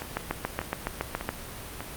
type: two click trains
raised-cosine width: 0.5 ms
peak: -18 / -12 dBFS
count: 4 / 9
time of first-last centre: 0.02-1.806 / 0.17-1.29 s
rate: 1.68 / 7.14 Hz
effects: pink hiss -40 dBFS RMS until 1.96 s + Opus 48 kbps